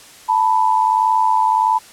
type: tone pair together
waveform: sine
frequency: 883 / 984.5 Hz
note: A5 / B5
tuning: +6 / -6 cents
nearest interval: major second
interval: 188 cents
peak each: -15 dBFS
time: 0.28-1.79 s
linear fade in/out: 20 ms
effects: white hiss -42 dBFS RMS until 1.92 s + low-pass 10000 Hz 12 dB/octave